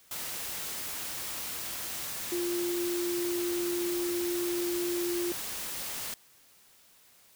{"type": "tone in noise", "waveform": "sine", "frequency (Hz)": 349.2, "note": "F4", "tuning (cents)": 0, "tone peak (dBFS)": -29, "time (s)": [2.32, 5.32], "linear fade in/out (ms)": 2, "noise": "white", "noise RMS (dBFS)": -37, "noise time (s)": [0.11, 6.14], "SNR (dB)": 5, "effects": ["white hiss -60 dBFS RMS until 7.35 s"]}